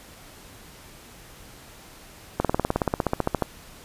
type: slowing click train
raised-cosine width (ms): 1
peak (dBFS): -7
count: 18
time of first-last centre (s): 2.4-3.423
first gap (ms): 47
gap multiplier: 1.03
effects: pink hiss -47 dBFS RMS until 3.84 s + resampled to 32000 Hz